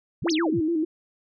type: exponential two-way sweep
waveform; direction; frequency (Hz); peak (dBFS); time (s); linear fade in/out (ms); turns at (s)
sine; up then down; 84.8 to 6530 to 84.8; -27; 0.22-0.6; 5; 0.31
type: tone with vibrato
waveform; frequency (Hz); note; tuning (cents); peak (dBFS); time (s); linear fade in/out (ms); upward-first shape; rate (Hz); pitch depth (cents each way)
sine; 325.3; E4; -23; -21; 0.24-0.85; 10; square; 6.8; 73
effects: none